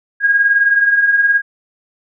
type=beating tone pair; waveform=sine; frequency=1617 / 1636 Hz; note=G#6 / G#6; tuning=-47 / -26 cents; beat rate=19 Hz; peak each=-18 / -10 dBFS; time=0.2-1.42 s; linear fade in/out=50 ms; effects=none